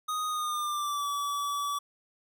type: tone with pitch glide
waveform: square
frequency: 1244.5 to 1147.8 Hz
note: D#6 to D6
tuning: 0 to -40 cents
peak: -30 dBFS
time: 0.08-1.79 s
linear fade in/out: 10 ms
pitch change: -140 cents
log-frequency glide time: 0.28-1.08 s
effects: none